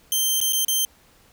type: tone with dropouts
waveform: 10% pulse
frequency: 3136 Hz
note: G7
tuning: in tune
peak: -11 dBFS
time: 0.12-0.85 s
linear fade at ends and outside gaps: 1 ms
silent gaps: 0.403-0.413 / 0.524-0.531 / 0.648-0.682 s
effects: pink hiss -56 dBFS RMS until 1.32 s